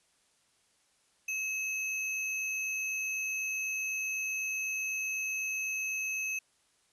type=tone with sample-and-hold; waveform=sine; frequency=2576 Hz; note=E7; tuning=41 cents flat; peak=-31 dBFS; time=1.28-6.39 s; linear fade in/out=5 ms; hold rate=8820 Hz; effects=white hiss -70 dBFS RMS until 6.92 s + resampled to 24000 Hz